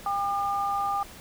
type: tone pair together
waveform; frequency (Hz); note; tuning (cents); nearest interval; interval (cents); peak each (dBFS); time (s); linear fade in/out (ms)
sine; 800.5 / 1206; G5 / D6; +36 / +46; perfect fifth; 710; -27 / -28; 0.06-1.03; 2
effects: pink hiss -46 dBFS RMS until 1.2 s